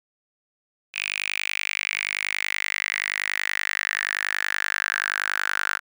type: tone with high-pass filter sweep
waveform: sawtooth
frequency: 50.5 Hz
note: G#1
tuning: 48 cents flat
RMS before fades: -27 dBFS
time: 0.93-5.8 s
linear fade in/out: 50 ms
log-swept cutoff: 2500 to 1500 Hz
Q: 6.8
effects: none